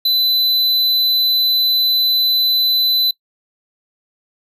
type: tone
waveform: square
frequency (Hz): 4010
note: B7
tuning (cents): +26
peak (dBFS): -13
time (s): 0.05-3.11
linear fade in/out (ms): 5
effects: noise-tail reverb RT60 0.1 s tail -23 dB re dry